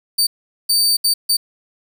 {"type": "tone bursts at uneven times", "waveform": "sawtooth", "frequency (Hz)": 4601, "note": "D8", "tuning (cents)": -36, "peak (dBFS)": -10, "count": 4, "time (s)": [[0.18, 0.27], [0.69, 0.97], [1.04, 1.14], [1.29, 1.37]], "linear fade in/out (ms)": 10, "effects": ["8-bit"]}